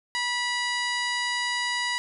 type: harmonic tone with a mistuned harmonic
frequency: 970 Hz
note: B5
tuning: 31 cents flat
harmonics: 1 / 2 / 3 / 4 / 5 / 6 / 7 / 8 / 9 / 10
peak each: -32 / -28 / -34 / -35 / -34 / -48 / -41 / -48 / -46 / -46 dBFS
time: 0.15-1.98 s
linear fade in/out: 0 ms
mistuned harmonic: 2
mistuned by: +18 cents
effects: none